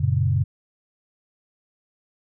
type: chord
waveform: sine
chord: F# major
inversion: none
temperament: equal with one note detuned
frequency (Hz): 92.87 / 116.54 / 138.59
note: F#2 / A#2 / C#3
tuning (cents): +7 / 0 / 0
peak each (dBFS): -22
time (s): 0-0.44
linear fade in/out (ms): 10
effects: none